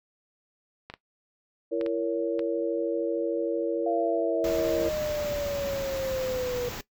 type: clicks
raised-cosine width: 0.3 ms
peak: -23 dBFS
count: 5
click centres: 0.9 / 0.939 / 1.812 / 1.863 / 2.393 s
type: chord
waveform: sine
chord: A# diminished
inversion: second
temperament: just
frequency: 335.6 / 466.2 / 559.4 Hz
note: E4 / A#4 / C#5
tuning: +31 / 0 / +16 cents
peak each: -29 / -28 / -30 dBFS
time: 1.71-4.9 s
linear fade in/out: 20 ms
type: linear sweep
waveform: sine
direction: down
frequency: 690 to 484.9 Hz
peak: -27 dBFS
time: 3.86-6.69 s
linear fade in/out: 5 ms
type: band-stop noise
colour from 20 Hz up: pink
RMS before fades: -37 dBFS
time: 4.44-6.81 s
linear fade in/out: 2 ms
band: 7700 to 12000 Hz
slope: 96 dB/octave
effects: noise-tail reverb RT60 0.1 s tail -17 dB re dry